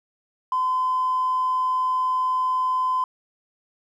triangle tone with tanh clipping, 1022 Hz, C6, 41 cents flat, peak -19 dBFS, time 0.52-3.04 s, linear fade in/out 2 ms, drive 1 dB, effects none

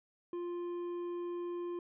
triangle tone with hard clipping, 349.2 Hz, F4, in tune, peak -38 dBFS, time 0.33-1.79 s, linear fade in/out 2 ms, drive 9 dB, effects resampled to 8000 Hz

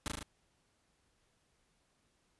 pink noise with echo, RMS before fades -36 dBFS, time 0.06-0.08 s, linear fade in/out 0 ms, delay 37 ms, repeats 4, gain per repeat -2 dB, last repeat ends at 0.228 s, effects pink hiss -75 dBFS RMS until 2.39 s + resampled to 24000 Hz

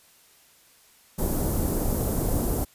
pink band-stop noise, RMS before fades -25 dBFS, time 1.18-2.65 s, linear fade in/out 10 ms, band 560 to 13000 Hz, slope 12 dB/octave, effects white hiss -57 dBFS RMS until 2.74 s + resampled to 32000 Hz

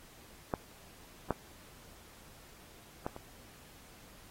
clicks, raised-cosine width 1 ms, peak -17 / -15 / -20 / -30 dBFS, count 4, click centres 0.538 / 1.307 / 3.065 / 3.164 s, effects pink hiss -57 dBFS RMS until 4.3 s + AAC 48 kbps

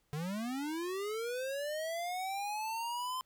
square linear sweep, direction up, 143.1 to 1037 Hz, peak -36 dBFS, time 0.13-3.21 s, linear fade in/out 0 ms, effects pink hiss -75 dBFS RMS until 3.25 s

